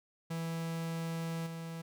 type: tone with level steps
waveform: 45% pulse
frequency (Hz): 164.81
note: E3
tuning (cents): 0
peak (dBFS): -35 / -40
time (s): 0.3-1.82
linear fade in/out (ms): 10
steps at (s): 1.46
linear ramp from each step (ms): 10
effects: none